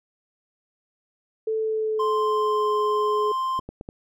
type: tone with pitch glide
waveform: sine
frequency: 440 to 422.3 Hz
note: A4 to G#4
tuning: 0 to +29 cents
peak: -22 dBFS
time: 1.47-3.32 s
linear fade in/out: 5 ms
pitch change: -71 cents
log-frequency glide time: 1.58-2.74 s
type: tone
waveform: triangle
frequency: 1046.5 Hz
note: C6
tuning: in tune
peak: -21 dBFS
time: 1.99-3.6 s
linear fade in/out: 10 ms
type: clicks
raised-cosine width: 2 ms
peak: -22 dBFS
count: 4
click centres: 3.592 / 3.69 / 3.811 / 3.889 s
effects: none